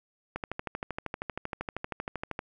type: click train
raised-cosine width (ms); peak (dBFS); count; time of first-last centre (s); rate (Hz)
0.5; -18; 27; 0.36-2.391; 12.8
effects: none